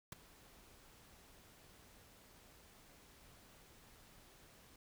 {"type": "noise with ADSR envelope", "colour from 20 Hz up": "pink", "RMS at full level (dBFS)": -44, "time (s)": [0.12, 4.76], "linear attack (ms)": 4, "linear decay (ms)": 11, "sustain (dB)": -19, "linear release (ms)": 3, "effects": []}